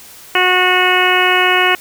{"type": "harmonic tone", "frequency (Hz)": 365.4, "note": "F#4", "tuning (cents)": -22, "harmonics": [1, 2, 3, 4, 5, 6, 7, 8], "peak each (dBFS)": [-18, -18, -18, -18, -18, -18, -18, -18], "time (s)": [0.35, 1.75], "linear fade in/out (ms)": 2, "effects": ["white hiss -38 dBFS RMS until 1.8 s"]}